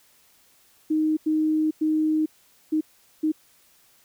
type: tone bursts at uneven times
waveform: sine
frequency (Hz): 311.1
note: D#4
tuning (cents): 0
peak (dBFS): -19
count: 5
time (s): 0.9-1.17 / 1.26-1.71 / 1.81-2.26 / 2.72-2.81 / 3.23-3.32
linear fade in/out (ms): 10
effects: white hiss -59 dBFS RMS until 4.04 s